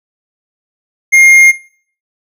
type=tone with tanh clipping; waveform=sine; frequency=2127 Hz; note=C7; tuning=28 cents sharp; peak=-4 dBFS; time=1.12-1.52 s; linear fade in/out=20 ms; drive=11 dB; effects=noise-tail reverb RT60 0.5 s tail -18 dB re dry